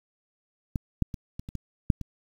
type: clicks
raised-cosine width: 5 ms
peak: -15 / -10 / -22 / -23 / -26 / -21 / -7 / -22 dBFS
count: 8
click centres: 0.758 / 1.023 / 1.142 / 1.395 / 1.489 / 1.553 / 1.902 / 2.013 s
effects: 8-bit